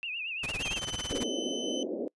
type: tone with vibrato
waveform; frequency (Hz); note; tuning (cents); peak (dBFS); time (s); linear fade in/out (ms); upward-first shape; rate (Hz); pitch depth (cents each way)
sine; 2637; E7; 0; -33; 0.03-0.78; 0; triangle; 8.8; 150
type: noise with tremolo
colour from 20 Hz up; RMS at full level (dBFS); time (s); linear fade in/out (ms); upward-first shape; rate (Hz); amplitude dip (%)
pink; -35; 0.43-1.24; 5; sine; 18; 95
type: tone with pitch glide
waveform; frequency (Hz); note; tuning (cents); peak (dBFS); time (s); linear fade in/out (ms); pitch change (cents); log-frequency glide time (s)
35% pulse; 3163 to 3038; G7 to F#7; +15 to +45; -33; 0.62-1.83; 2; -70; 0.73-0.86
type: band-pass noise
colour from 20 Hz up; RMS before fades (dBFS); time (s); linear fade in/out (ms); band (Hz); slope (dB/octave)
pink; -34; 1.11-2.08; 0; 240 to 590; 48
effects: noise-tail reverb RT60 0.1 s tail -25 dB re dry + resampled to 24000 Hz